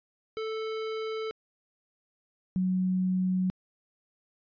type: tone pair in turn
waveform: square / sine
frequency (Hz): 440 / 185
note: A4 / F#3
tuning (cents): 0 / 0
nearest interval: octave + minor third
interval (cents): 1500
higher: first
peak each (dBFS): -32 / -24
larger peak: second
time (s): 0.37-1.31 / 2.56-3.5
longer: neither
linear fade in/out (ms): 0
effects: resampled to 11025 Hz